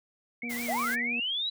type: tone with vibrato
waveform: sine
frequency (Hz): 2142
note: C7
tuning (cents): +40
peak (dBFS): -35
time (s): 0.42-1.02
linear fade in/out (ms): 2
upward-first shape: triangle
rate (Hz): 5.8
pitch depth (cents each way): 180
type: harmonic tone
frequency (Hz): 238.7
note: A#3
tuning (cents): +41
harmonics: 1 / 2 / 3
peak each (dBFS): -35 / -46 / -51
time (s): 0.43-1.2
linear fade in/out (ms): 5
type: noise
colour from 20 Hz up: white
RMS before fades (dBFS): -39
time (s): 0.49-0.96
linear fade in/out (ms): 20
type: linear sweep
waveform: sine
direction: up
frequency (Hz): 580 to 3983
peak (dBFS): -28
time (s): 0.68-1.5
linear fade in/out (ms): 10
effects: none